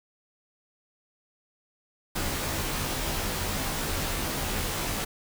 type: noise with comb filter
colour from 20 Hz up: pink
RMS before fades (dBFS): -30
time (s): 2.15-5.05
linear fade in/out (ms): 10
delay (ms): 17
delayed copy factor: -0.95
effects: none